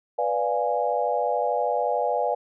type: chord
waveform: sine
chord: B diminished seventh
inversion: none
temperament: equal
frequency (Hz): 493.9 / 587.3 / 698.5 / 830.6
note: B4 / D5 / F5 / Ab5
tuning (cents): 0 / 0 / 0 / 0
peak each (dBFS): -27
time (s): 0.18-2.35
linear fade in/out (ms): 10
effects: none